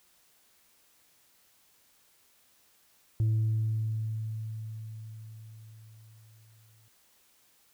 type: tone with exponential decay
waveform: sine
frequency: 110 Hz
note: A2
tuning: in tune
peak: -20 dBFS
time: 3.2-6.88 s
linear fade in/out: 0 ms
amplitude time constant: 800 ms
effects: tanh soft clip ceiling -22 dBFS + white hiss -65 dBFS RMS until 7.73 s